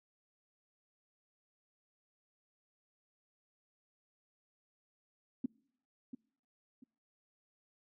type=tone with echo; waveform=sine; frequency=254.6 Hz; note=C4; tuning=47 cents flat; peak=-30 dBFS; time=5.44-5.46 s; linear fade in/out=5 ms; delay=690 ms; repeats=2; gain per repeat=-11 dB; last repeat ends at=6.84 s; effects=noise-tail reverb RT60 0.7 s tail -26 dB re dry